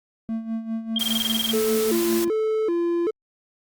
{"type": "tone with tremolo", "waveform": "triangle", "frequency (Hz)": 224.7, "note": "A3", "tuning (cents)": 37, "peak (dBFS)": -21, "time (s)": [0.29, 2.28], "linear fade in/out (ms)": 0, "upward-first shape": "sine", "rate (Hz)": 5, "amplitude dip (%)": 70}
{"type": "tone bursts", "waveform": "sine", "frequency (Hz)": 3210, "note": "G7", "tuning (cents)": 40, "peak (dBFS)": -20, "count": 12, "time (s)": [0.96, 1.512], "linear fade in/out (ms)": 2, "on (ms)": 24, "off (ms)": 24}
{"type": "noise", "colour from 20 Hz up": "white", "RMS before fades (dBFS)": -30, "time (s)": [0.99, 2.25], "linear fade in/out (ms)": 10}
{"type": "tone with vibrato", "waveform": "triangle", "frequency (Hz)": 386.8, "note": "G4", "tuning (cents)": -23, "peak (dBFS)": -18, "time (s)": [1.53, 3.11], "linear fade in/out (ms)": 10, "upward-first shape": "square", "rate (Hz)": 1.3, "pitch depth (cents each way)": 210}
{"effects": ["Opus 48 kbps"]}